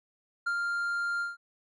triangle tone with ADSR envelope, 1396.9 Hz, F6, in tune, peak -24 dBFS, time 0.46-1.37 s, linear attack 11 ms, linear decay 69 ms, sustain -2 dB, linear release 160 ms, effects MP3 48 kbps

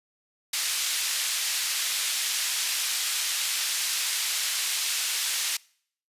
pink band-pass noise, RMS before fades -28 dBFS, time 0.53-5.57 s, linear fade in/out 5 ms, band 2800 to 12000 Hz, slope 12 dB/octave, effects noise-tail reverb RT60 0.6 s tail -25 dB re dry + resampled to 32000 Hz

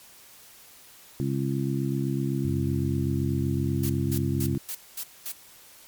harmonic tone, 67.9 Hz, C#2, 35 cents flat, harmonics 2 / 3 / 4 / 5, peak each -27 / -31 / -31 / -32 dBFS, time 1.2-4.58 s, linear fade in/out 0 ms
sine tone with pitch glide, 90.3 to 92.09 Hz, F#2 to F#2, -42 to -8 cents, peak -29 dBFS, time 2.45-4.55 s, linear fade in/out 0 ms, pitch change +34 cents, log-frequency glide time 3.25-4.05 s
blue noise bursts, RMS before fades -33 dBFS, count 6, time 3.83-5.32 s, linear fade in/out 5 ms, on 65 ms, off 220 ms
effects white hiss -51 dBFS RMS until 5.87 s + MP3 96 kbps

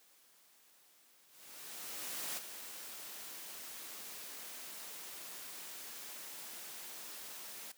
white noise with ADSR envelope, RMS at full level -40 dBFS, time 1.27-7.72 s, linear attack 1100 ms, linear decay 23 ms, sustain -8 dB, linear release 4 ms, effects white hiss -66 dBFS RMS until 7.77 s + high-pass 200 Hz 12 dB/octave

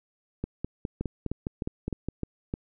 two click trains, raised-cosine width 3 ms, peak -17 / -17 dBFS, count 6 / 9, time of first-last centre 1.01-2.539 / 0.44-2.086 s, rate 3.27 / 4.86 Hz, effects none

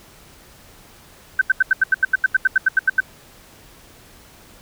sine tone bursts, 1537 Hz, G6, 35 cents flat, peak -10 dBFS, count 16, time 1.39-3.004 s, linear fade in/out 5 ms, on 24 ms, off 82 ms, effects pink hiss -47 dBFS RMS until 4.61 s

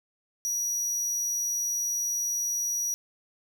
45% pulse tone, 5800 Hz, F#8, 35 cents flat, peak -27 dBFS, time 0.45-2.94 s, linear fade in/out 0 ms, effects none

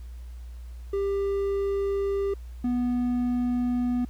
triangle tone pair in turn, 396.5 / 245.6 Hz, G4 / B3, +20 / -9 cents, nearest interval minor sixth, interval 829 cents, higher first, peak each -22 / -21 dBFS, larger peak second, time 0.93-2.34 / 2.64-4.05 s, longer neither, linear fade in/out 5 ms, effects added 60 Hz sine -37 dBFS peak until 4.09 s + pink hiss -60 dBFS RMS until 4.09 s

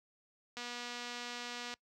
click train, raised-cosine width 0.2 ms, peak -26 dBFS, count 284, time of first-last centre 0.57-1.739 s, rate 242 Hz, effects noise-tail reverb RT60 0.1 s tail -23 dB re dry + high-pass 60 Hz 12 dB/octave

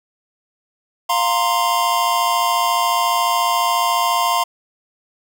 square chord, F suspended fourth, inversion none, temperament equal, 698.5 / 932.3 / 1046.5 Hz, F5 / Bb5 / C6, 0 / 0 / 0 cents, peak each -22 / -21 / -19 dBFS, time 1.09-4.44 s, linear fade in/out 10 ms, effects none

